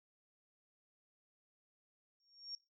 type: tone with exponential growth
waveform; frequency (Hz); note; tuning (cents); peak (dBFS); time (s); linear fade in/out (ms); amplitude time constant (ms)
sine; 5540; F8; -15; -40; 2.2-2.55; 1; 76
effects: noise-tail reverb RT60 0.3 s tail -23 dB re dry